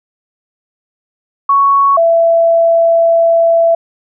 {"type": "tone pair in turn", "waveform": "sine", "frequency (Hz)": [1112, 667.7], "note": ["C#6", "E5"], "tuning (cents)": [5, 22], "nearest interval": "major sixth", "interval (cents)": 883, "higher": "first", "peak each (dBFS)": -6, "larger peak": "neither", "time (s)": [[1.49, 1.97], [1.97, 3.75]], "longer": "second", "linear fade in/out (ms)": 5, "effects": []}